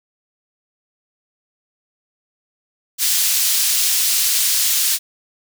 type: high-pass noise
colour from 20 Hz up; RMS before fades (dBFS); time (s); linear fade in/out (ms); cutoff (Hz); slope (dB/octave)
pink; -17; 2.98-4.99; 50; 4400; 12
effects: none